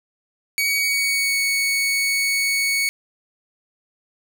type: tone with pitch glide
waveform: sawtooth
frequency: 2253 to 2223 Hz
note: C#7 to C#7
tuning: +28 to +4 cents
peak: -15 dBFS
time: 0.58-2.89 s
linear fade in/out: 0 ms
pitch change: -24 cents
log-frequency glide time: 0.8-1.37 s
effects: none